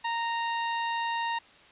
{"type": "tone", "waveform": "sawtooth", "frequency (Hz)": 928, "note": "A#5", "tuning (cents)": -8, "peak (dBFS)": -24, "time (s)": [0.04, 1.39], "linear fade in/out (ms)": 10, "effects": ["white hiss -55 dBFS RMS until 1.71 s", "resampled to 8000 Hz"]}